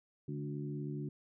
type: harmonic tone with a mistuned harmonic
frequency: 72.8 Hz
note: D2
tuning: 15 cents flat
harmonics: 2 / 3 / 4 / 5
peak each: -39 / -46 / -44 / -46 dBFS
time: 0.28-1.09 s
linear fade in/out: 5 ms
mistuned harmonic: 3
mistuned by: -27 cents
effects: none